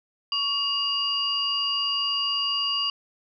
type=tone cluster; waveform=sine; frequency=1124 / 2850 / 4784 Hz; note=C#6 / F7 / D8; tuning=+24 / +34 / +31 cents; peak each=-32 / -25 / -28 dBFS; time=0.32-2.9 s; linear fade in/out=2 ms; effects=none